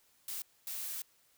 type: noise bursts at uneven times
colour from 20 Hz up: blue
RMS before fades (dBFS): -40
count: 2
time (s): 0.28-0.42 / 0.67-1.02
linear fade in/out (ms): 2
effects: white hiss -69 dBFS RMS until 1.37 s